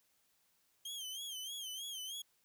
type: tone with vibrato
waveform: sawtooth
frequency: 3172 Hz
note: G7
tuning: 20 cents sharp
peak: -39 dBFS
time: 0.85-2.22 s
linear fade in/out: 5 ms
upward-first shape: sine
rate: 3.2 Hz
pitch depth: 100 cents each way
effects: white hiss -75 dBFS RMS until 2.44 s